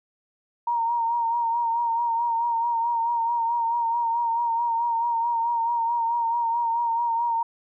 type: tone with vibrato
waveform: sine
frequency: 932.3 Hz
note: A#5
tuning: in tune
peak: -21 dBFS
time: 0.67-7.43 s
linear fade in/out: 5 ms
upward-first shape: sine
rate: 4.6 Hz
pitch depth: 38 cents each way
effects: none